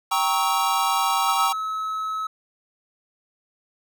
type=chord; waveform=square; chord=G diminished seventh; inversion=none; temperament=equal with one note detuned; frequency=784 / 932.3 / 1108.7 / 1296.6 Hz; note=G5 / Bb5 / Db6 / Fb6; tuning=0 / 0 / 0 / -29 cents; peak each=-26 dBFS; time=0.11-1.53 s; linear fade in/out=10 ms
type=tone; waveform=triangle; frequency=1290 Hz; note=E6; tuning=38 cents flat; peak=-23 dBFS; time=1.28-2.27 s; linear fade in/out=5 ms
effects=none